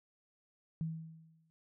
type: tone with exponential decay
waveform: sine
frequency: 161.4 Hz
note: E3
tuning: 36 cents flat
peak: -32 dBFS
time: 0.81-1.5 s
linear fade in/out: 0 ms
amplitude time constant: 150 ms
effects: none